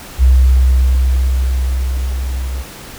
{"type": "tone with level ramp", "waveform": "sine", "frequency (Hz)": 64.2, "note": "C2", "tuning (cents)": -32, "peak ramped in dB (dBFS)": [-4, -18], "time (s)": [0.18, 2.65], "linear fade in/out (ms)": 50, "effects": ["pink hiss -33 dBFS RMS until 2.98 s"]}